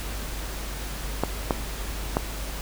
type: clicks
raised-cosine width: 1 ms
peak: -7 dBFS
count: 3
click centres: 1.236 / 1.508 / 2.169 s
effects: added 50 Hz sine -32 dBFS peak until 2.61 s + pink hiss -36 dBFS RMS until 2.61 s